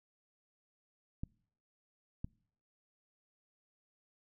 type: clicks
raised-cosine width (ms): 5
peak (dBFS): -26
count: 2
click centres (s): 1.235 / 2.245
effects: noise-tail reverb RT60 0.6 s tail -26 dB re dry